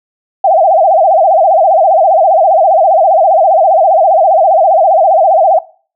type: tone with vibrato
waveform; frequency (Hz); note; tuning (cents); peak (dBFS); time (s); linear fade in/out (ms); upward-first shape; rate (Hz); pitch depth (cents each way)
sine; 706; F5; +19; -4; 0.44-5.59; 5; sine; 15; 210
effects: noise-tail reverb RT60 0.4 s tail -20 dB re dry